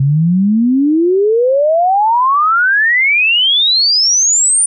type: exponential sweep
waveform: sine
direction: up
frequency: 132.6 to 9400 Hz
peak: -8 dBFS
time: 0-4.66 s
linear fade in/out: 5 ms
effects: none